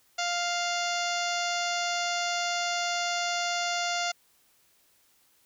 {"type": "harmonic tone with a mistuned harmonic", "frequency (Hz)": 699, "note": "F5", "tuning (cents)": 1, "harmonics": [1, 2, 3, 4, 5, 6, 7, 8, 9, 10], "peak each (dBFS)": [-31, -34, -36, -37, -38, -39, -39, -40, -41, -41], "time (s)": [0.18, 4.12], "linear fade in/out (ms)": 10, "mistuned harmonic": 6, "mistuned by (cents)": 50, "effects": ["white hiss -65 dBFS RMS until 5.45 s"]}